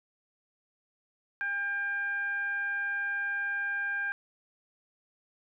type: tone with frequency modulation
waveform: sine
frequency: 1600 Hz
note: G6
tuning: 35 cents sharp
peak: -29 dBFS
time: 1.41-4.12 s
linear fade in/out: 0 ms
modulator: 793 Hz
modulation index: 0.34
effects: none